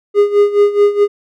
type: tone with tremolo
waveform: triangle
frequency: 409.7 Hz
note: G#4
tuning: 24 cents flat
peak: -3 dBFS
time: 0.14-1.08 s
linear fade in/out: 50 ms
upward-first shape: sine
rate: 4.7 Hz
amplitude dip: 80%
effects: none